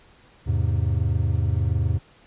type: chord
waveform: triangle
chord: E augmented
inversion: none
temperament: equal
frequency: 82.41 / 103.83 / 130.81 Hz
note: E2 / G#2 / B#2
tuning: 0 / 0 / 0 cents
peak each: -21 / -21 / -25 dBFS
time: 0.46-1.99 s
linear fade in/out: 20 ms
effects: pink hiss -54 dBFS RMS until 2.26 s + resampled to 8000 Hz